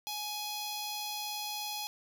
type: tone with notch filter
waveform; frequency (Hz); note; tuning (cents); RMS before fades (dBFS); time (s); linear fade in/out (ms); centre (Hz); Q
10% pulse; 837; G#5; +13; -38; 0.07-1.87; 0; 1700; 0.62
effects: none